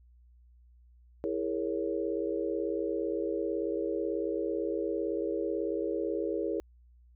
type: chord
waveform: sine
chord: A# half-diminished seventh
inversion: second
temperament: equal with one note detuned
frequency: 329.6 / 408.2 / 466.2 / 554.4 Hz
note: E4 / G#4 / A#4 / C#5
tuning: 0 / -30 / 0 / 0 cents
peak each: -34 / -34 / -35 / -37 dBFS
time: 1.24-6.6 s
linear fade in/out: 0 ms
effects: added 60 Hz sine -56 dBFS peak until 7.15 s